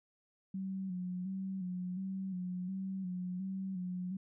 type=tone with vibrato; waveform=sine; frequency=186.1 Hz; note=F#3; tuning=10 cents sharp; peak=-36 dBFS; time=0.54-4.17 s; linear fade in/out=5 ms; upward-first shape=square; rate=1.4 Hz; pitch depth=47 cents each way; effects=none